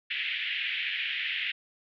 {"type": "band-pass noise", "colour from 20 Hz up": "white", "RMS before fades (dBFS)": -32, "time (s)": [0.1, 1.52], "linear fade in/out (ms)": 10, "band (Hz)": [1800, 3200], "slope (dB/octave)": 48, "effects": []}